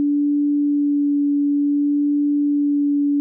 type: tone with vibrato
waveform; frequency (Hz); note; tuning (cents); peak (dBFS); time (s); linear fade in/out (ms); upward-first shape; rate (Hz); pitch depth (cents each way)
sine; 288.7; D4; -30; -15; 0-3.2; 0; sine; 0.56; 10
effects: none